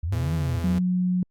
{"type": "linear two-way sweep", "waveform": "sine", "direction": "up then down", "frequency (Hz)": [73.3, 163.3, 107.8], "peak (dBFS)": -24, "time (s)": [0.03, 0.59], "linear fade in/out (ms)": 5, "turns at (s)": 0.34}
{"type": "tone with vibrato", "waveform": "45% pulse", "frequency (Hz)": 83.7, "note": "E2", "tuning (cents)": 27, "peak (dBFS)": -27, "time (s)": [0.12, 0.79], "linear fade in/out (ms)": 5, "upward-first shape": "sine", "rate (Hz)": 19, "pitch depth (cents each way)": 43}
{"type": "tone", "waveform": "sine", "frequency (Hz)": 181.5, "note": "F#3", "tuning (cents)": -33, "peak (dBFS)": -20, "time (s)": [0.64, 1.23], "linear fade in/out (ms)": 2}
{"effects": ["Opus 48 kbps"]}